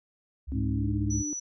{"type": "tone with vibrato", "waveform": "sine", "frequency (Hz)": 67.6, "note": "C#2", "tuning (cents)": -43, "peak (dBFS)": -32, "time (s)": [0.47, 1.23], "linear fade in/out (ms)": 20, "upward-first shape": "sine", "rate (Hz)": 11, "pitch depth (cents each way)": 13}
{"type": "tone with pitch glide", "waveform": "sine", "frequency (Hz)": [266.8, 297.7], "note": ["C4", "D4"], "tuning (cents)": [34, 24], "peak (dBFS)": -32, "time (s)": [0.52, 1.33], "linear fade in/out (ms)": 0, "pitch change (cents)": 190, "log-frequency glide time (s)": [0.73, 0.9]}
{"type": "harmonic tone", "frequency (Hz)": 104.4, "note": "G#2", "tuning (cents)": 10, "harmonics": [1, 2, 3], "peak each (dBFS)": [-28, -34, -38], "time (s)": [0.52, 1.24], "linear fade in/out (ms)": 50}
{"type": "tone", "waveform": "sine", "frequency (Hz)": 5920, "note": "F#8", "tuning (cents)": 0, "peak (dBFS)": -32, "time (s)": [1.1, 1.4], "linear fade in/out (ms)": 10}
{"effects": []}